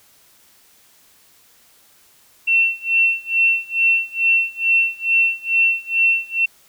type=tone with tremolo; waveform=sine; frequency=2703 Hz; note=E7; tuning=43 cents sharp; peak=-11 dBFS; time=2.47-6.46 s; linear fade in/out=10 ms; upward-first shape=sine; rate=2.3 Hz; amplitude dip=95%; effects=white hiss -53 dBFS RMS until 6.68 s